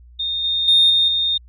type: tone with level steps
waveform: sine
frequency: 3665 Hz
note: A#7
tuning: 30 cents flat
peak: -20 / -17 / -9 / -12 / -16 dBFS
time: 0.19-1.38 s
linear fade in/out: 10 ms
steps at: 0.44 / 0.68 / 0.9 / 1.08 s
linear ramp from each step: 2 ms
effects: tanh soft clip ceiling -5 dBFS + added 60 Hz sine -42 dBFS peak until 1.48 s